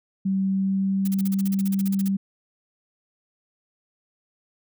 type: tone with pitch glide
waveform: sine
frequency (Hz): 192.7 to 195.05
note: G3 to G3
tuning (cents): -29 to -8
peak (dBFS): -20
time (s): 0.25-2.17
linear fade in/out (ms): 10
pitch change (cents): +21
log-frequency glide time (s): 0.45-1.49
type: noise bursts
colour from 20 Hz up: blue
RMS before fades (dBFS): -35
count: 16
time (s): 1.05-2.083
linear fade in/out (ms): 5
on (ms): 28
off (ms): 39
effects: none